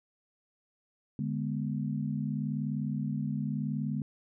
sine chord, G# diminished, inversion second, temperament equal, 146.83 / 207.7 / 246.9 Hz, D3 / G#3 / B3, 0 / 0 / 0 cents, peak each -33 / -34 / -36 dBFS, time 1.19-4.02 s, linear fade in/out 2 ms, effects none

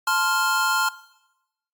square chord, F major, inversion first, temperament just, 873.1 / 1047.7 / 1396.9 Hz, A5 / C6 / F6, -14 / +2 / 0 cents, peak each -27 / -25 / -22 dBFS, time 0.07-0.89 s, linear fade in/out 5 ms, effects noise-tail reverb RT60 0.9 s tail -18 dB re dry + MP3 96 kbps

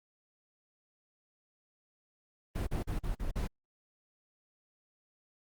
brown noise bursts, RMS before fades -33 dBFS, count 6, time 2.55-3.475 s, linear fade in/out 10 ms, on 120 ms, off 41 ms, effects Opus 32 kbps

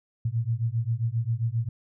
sine beating tone pair, 111.7 / 119.2 Hz, A2 / A#2, +27 / +39 cents, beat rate 7.5 Hz, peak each -27 dBFS, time 0.25-1.69 s, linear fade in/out 5 ms, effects none

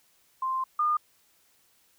sine tone pair in turn, 1046.5 / 1215.1 Hz, C6 / D#6, 0 / -41 cents, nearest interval minor third, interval 259 cents, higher second, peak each -26 / -22 dBFS, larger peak second, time 0.42-0.64 / 0.79-0.97 s, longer first, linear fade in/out 5 ms, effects white hiss -65 dBFS RMS until 1.98 s

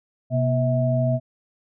sine tone cluster, 127.6 / 240.3 / 644 Hz, C3 / B3 / E5, -43 / -47 / -41 cents, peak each -20 / -27 / -23 dBFS, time 0.3-1.2 s, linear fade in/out 50 ms, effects none

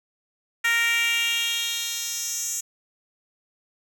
10% pulse tone with high-pass filter sweep, 465.2 Hz, A#4, 4 cents flat, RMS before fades -25 dBFS, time 0.64-2.61 s, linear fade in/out 10 ms, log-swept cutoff 1800 to 6900 Hz, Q 2.8, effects none

